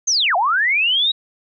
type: linear two-way sweep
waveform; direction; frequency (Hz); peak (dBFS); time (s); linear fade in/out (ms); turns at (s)
sine; down then up; 6530 to 659.3 to 3870; -14; 0.07-1.12; 10; 0.36
effects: none